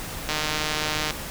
click train, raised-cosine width 0.2 ms, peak -8 dBFS, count 126, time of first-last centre 0.29-1.107 s, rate 153 Hz, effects pink hiss -34 dBFS RMS until 1.3 s

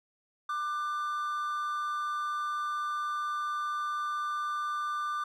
triangle tone pair together, 1189.3 / 1495 Hz, D6 / F#6, +21 / +17 cents, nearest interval major third, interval 396 cents, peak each -29 / -38 dBFS, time 0.49-5.24 s, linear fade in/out 5 ms, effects none

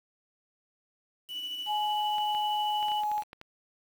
sine tone with tremolo, 2960 Hz, F#7, in tune, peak -32 dBFS, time 1.28-3.03 s, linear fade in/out 50 ms, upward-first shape triangle, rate 13 Hz, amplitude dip 40%
sine tone, 842 Hz, G#5, 24 cents sharp, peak -27 dBFS, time 1.66-3.24 s, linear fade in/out 50 ms
clicks, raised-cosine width 0.3 ms, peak -28 dBFS, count 11, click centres 2.183 / 2.349 / 2.828 / 2.884 / 2.918 / 3.035 / 3.116 / 3.18 / 3.223 / 3.331 / 3.414 s
effects 8-bit

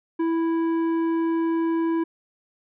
sine tone with tanh clipping, 329.6 Hz, E4, in tune, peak -22 dBFS, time 0.19-2.04 s, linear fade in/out 10 ms, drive 10 dB, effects none

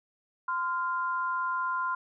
sine tone pair together, 1032.6 / 1396.9 Hz, C6 / F6, -23 / 0 cents, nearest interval perfect fourth, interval 523 cents, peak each -29 / -32 dBFS, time 0.48-1.95 s, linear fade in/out 5 ms, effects none

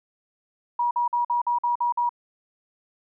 sine tone bursts, 960 Hz, B5, 49 cents flat, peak -20 dBFS, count 8, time 0.79-2.093 s, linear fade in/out 5 ms, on 120 ms, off 49 ms, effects none

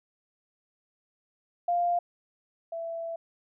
sine tone pair in turn, 698.5 / 665.6 Hz, F5 / E5, 0 / +17 cents, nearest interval minor second, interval 83 cents, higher first, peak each -23 / -32 dBFS, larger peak first, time 1.68-1.99 / 2.72-3.16 s, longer second, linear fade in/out 5 ms, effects none

